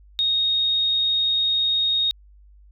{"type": "tone", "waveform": "sine", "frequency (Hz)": 3729, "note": "A#7", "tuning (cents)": 0, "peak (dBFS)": -18, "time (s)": [0.19, 2.11], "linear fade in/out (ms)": 0, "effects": ["added 50 Hz sine -47 dBFS peak until 2.71 s"]}